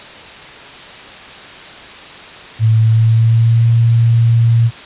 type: tone with pitch glide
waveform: sine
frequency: 111.3 to 115.83 Hz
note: A2 to A#2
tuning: +20 to -11 cents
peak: -7 dBFS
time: 2.59-4.71 s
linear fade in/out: 50 ms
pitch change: +69 cents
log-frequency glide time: 2.79-3.69 s
effects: white hiss -33 dBFS RMS until 4.85 s + resampled to 8000 Hz